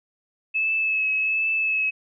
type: tone with vibrato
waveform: sine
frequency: 2599 Hz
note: E7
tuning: 25 cents flat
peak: -20 dBFS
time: 0.54-1.91 s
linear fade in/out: 20 ms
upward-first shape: triangle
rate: 1.3 Hz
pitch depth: 25 cents each way
effects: none